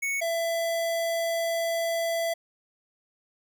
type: tone pair in turn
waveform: square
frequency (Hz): 2217 / 667.7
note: C#7 / E5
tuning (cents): 0 / +22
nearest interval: octave + major sixth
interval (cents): 2078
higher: first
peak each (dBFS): -27 / -26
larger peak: second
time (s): 0.02-0.21 / 0.21-2.34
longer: second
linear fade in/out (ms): 10
effects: none